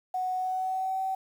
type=tone with pitch glide; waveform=sine; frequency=740 to 763.4 Hz; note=F#5 to G5; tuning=0 to -46 cents; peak=-27 dBFS; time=0.14-1.15 s; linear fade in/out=5 ms; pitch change=+54 cents; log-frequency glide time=0.34-1.01 s; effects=9-bit